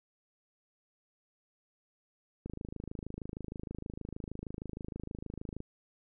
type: click train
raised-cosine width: 3 ms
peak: -27 dBFS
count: 84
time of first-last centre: 2.46-5.604 s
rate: 26.4 Hz
effects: none